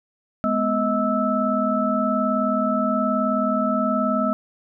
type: tone cluster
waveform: sine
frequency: 210.3 / 249.2 / 634 / 1312 Hz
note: G#3 / B3 / D#5 / E6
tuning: +22 / +16 / +32 / -9 cents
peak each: -24 dBFS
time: 0.44-4.33 s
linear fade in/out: 0 ms
effects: none